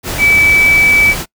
sine tone in noise, 2301 Hz, D7, 36 cents flat, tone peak -6 dBFS, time 0.18-1.15 s, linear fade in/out 50 ms, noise pink, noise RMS -20 dBFS, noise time 0.03-1.26 s, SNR +11 dB, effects noise-tail reverb RT60 0.1 s tail -23 dB re dry

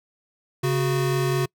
square tone pair together, 137.3 / 367.1 Hz, C#3 / F#4, -16 / -14 cents, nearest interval octave + perfect fourth, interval 1702 cents, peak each -23 / -25 dBFS, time 0.63-1.46 s, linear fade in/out 10 ms, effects noise-tail reverb RT60 0.1 s tail -26 dB re dry

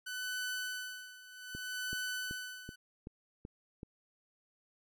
sawtooth tone with tremolo, 1501 Hz, F#6, 24 cents sharp, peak -32 dBFS, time 0.06-2.76 s, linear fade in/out 10 ms, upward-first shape sine, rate 0.64 Hz, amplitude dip 85%
click train, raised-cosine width 3 ms, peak -31 dBFS, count 7, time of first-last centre 1.55-3.831 s, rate 2.63 Hz
effects none

